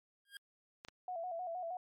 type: tone with exponential growth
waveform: 25% pulse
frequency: 1616 Hz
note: G#6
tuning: 48 cents flat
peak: -39 dBFS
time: 0.25-0.37 s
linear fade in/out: 2 ms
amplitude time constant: 26 ms
type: clicks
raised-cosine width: 0.2 ms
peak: -30 dBFS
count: 2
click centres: 0.849 / 0.885 s
type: tone with vibrato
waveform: sine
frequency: 698.5 Hz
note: F5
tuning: in tune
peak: -38 dBFS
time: 1.08-1.77 s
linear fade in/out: 2 ms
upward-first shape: square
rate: 6.4 Hz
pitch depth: 77 cents each way
effects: MP3 64 kbps